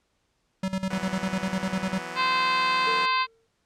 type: tone with tremolo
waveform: square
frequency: 190 Hz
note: F#3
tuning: 46 cents sharp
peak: -25 dBFS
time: 0.63-1.99 s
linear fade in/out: 5 ms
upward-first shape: square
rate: 10 Hz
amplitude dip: 80%
type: chord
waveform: 5% pulse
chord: E suspended second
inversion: none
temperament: just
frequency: 164.81 / 185.42 / 247.2 Hz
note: E3 / F#3 / B3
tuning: 0 / +4 / +2 cents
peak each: -28 dBFS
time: 0.9-3.06 s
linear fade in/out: 5 ms
type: harmonic tone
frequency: 518 Hz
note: C5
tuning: 17 cents flat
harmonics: 2 / 3 / 4 / 5 / 6 / 7 / 8 / 9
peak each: -23 / -32 / -32 / -30 / -38 / -35 / -36 / -35 dBFS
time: 2.15-3.27 s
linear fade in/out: 50 ms
type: tone with exponential decay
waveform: triangle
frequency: 453.6 Hz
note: A#4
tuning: 47 cents flat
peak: -27 dBFS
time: 2.87-3.47 s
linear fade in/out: 2 ms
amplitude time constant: 130 ms
effects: pink hiss -72 dBFS RMS until 3.65 s + low-pass 8000 Hz 12 dB/octave